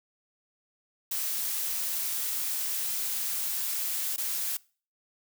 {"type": "noise with dropouts", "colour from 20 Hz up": "blue", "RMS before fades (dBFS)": -31, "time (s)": [1.11, 4.57], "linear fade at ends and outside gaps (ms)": 5, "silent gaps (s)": [4.163, 4.179], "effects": ["noise-tail reverb RT60 0.4 s tail -23 dB re dry"]}